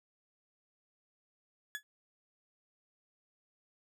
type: tone with exponential decay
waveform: 35% pulse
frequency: 1700 Hz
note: G#6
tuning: 40 cents sharp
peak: -31 dBFS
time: 1.75-1.83 s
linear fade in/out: 0 ms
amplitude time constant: 16 ms
effects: none